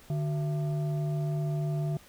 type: tone with frequency modulation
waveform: sine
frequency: 149.4 Hz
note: D3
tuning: 30 cents sharp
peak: -27 dBFS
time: 0.1-1.97 s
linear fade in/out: 2 ms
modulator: 522 Hz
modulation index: 0.43
effects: pink hiss -55 dBFS RMS until 2.08 s